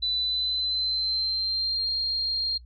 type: tone with pitch glide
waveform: sine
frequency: 3988 to 4211 Hz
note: B7 to C8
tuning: +16 to +10 cents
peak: -24 dBFS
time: 0.02-2.58 s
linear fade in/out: 10 ms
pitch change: +94 cents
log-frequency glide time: 0.19-1.9 s
effects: noise-tail reverb RT60 0.1 s tail -23 dB re dry + added 60 Hz sine -45 dBFS peak until 2.65 s